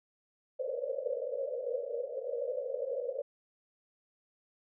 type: band-pass noise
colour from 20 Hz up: white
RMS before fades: -36 dBFS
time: 0.59-3.22 s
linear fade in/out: 10 ms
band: 480 to 570 Hz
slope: 96 dB/octave
effects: none